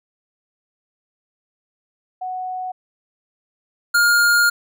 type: tone pair in turn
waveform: sine / square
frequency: 740 / 1414.8 Hz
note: F#5 / F6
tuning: 0 / +22 cents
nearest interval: major seventh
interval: 1122 cents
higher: second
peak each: -24 / -13 dBFS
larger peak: second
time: 2.21-2.72 / 3.94-4.5 s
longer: second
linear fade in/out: 10 ms
effects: none